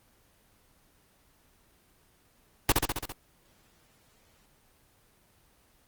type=noise with echo; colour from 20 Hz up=pink; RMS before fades=-20 dBFS; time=2.69-2.72 s; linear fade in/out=2 ms; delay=67 ms; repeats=6; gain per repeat=-3 dB; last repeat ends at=3.122 s; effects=pink hiss -64 dBFS RMS until 5.87 s + Opus 24 kbps